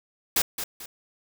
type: noise with echo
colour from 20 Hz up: white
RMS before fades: -22 dBFS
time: 0.36-0.42 s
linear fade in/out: 5 ms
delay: 220 ms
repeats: 2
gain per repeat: -9 dB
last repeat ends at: 0.86 s
effects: none